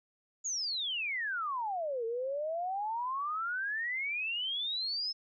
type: exponential two-way sweep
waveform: sine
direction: down then up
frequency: 6940 to 446.3 to 5280 Hz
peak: -32 dBFS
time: 0.44-5.13 s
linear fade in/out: 20 ms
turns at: 2.05 s
effects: none